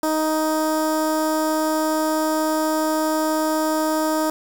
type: tone with notch filter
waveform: 15% pulse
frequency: 312.2 Hz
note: D#4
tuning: 6 cents sharp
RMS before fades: -21 dBFS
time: 0.03-4.3 s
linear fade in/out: 2 ms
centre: 2800 Hz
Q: 0.82
effects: 7-bit